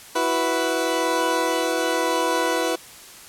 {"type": "chord", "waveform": "20% pulse", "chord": "E suspended second", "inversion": "none", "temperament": "equal", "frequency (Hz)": [329.6, 370, 493.9], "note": ["E4", "F#4", "B4"], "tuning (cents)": [0, 0, 0], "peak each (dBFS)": [-20, -22, -18], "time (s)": [0.15, 2.76], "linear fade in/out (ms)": 10, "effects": ["white hiss -43 dBFS RMS until 3.28 s", "low-pass 12000 Hz 12 dB/octave"]}